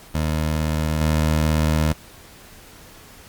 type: tone with level steps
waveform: 20% pulse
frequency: 77.78 Hz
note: D#2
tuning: in tune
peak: -15 / -12 dBFS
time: 0.14-1.93 s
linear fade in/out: 10 ms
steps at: 1.01 s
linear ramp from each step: 2 ms
effects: pink hiss -45 dBFS RMS until 3.28 s + Opus 48 kbps